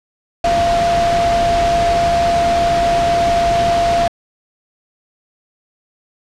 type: tone in noise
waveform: sine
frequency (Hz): 687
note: F5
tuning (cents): -29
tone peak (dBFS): -12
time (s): 0.44-4.08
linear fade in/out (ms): 5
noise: pink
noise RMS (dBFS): -21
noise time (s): 0.44-4.08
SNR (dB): +6
effects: low-pass 5000 Hz 12 dB/octave